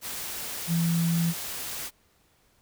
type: tone in noise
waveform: sine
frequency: 167.9 Hz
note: E3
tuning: 32 cents sharp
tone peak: -22 dBFS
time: 0.67-1.34 s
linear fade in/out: 50 ms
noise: white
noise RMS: -35 dBFS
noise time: 0.01-1.91 s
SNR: +10 dB
effects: pink hiss -65 dBFS RMS until 2.61 s